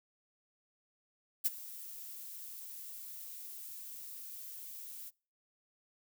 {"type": "noise with ADSR envelope", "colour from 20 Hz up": "violet", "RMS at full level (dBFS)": -28, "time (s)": [1.44, 5.11], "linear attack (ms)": 20, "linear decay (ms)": 28, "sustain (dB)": -19, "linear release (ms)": 31, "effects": ["noise-tail reverb RT60 0.4 s tail -26 dB re dry"]}